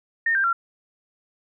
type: tone with pitch steps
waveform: sine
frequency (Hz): 1829 / 1583.1 / 1370.2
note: A#6 / G6 / F6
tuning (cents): -33 / +17 / -33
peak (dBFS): -18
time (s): 0.26-0.53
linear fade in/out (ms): 5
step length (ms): 90
effects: none